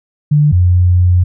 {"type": "tone pair in turn", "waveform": "sine", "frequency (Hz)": [148.3, 89.54], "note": ["D3", "F2"], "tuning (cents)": [17, 44], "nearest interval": "major sixth", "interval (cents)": 873, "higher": "first", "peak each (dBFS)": -6, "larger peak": "neither", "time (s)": [[0.31, 0.52], [0.52, 1.24]], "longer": "second", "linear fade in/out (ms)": 10, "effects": []}